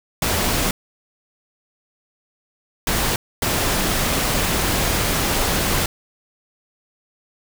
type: noise bursts at uneven times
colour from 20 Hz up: pink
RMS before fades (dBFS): -20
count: 3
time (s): 0.22-0.71 / 2.87-3.16 / 3.42-5.86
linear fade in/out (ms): 2
effects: none